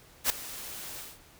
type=noise with ADSR envelope; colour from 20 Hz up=white; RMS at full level=-23 dBFS; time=0.24-1.19 s; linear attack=59 ms; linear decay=4 ms; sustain=-18 dB; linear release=200 ms; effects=pink hiss -56 dBFS RMS until 1.39 s

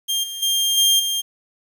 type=tone with level steps; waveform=sawtooth; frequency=3199 Hz; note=G7; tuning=34 cents sharp; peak=-16 / -25 / -14 / -10 / -17 dBFS; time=0.08-1.22 s; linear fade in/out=20 ms; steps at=0.23 / 0.42 / 0.77 / 0.99 s; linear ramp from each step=10 ms; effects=8-bit

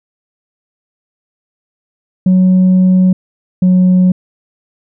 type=tone pair in turn; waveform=sine; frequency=185 / 183.19 Hz; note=F#3 / F#3; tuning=0 / -17 cents; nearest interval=unison; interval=17 cents; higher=first; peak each=-3 dBFS; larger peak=neither; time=2.26-3.13 / 3.62-4.12 s; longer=first; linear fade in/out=5 ms; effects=tanh soft clip ceiling -4 dBFS

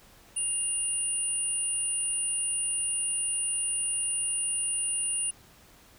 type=tone pair together; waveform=sine; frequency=2794 / 9430 Hz; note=F7 / D9; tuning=0 / +6 cents; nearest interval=octave + major sixth; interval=2106 cents; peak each=-37 / -27 dBFS; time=0.36-5.31 s; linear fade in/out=10 ms; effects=pink hiss -56 dBFS RMS until 5.98 s

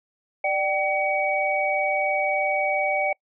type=tone cluster; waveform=sine; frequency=593 / 770 / 2261 Hz; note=D5 / G5 / C#7; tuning=+17 / -31 / +34 cents; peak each=-25 dBFS; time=0.44-3.13 s; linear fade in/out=5 ms; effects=noise-tail reverb RT60 0.1 s tail -26 dB re dry

